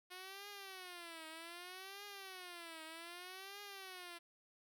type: tone with vibrato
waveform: 5% pulse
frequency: 360 Hz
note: F#4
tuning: 47 cents flat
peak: -38 dBFS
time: 0.1-4.19 s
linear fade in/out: 20 ms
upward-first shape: triangle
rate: 0.64 Hz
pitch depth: 230 cents each way
effects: none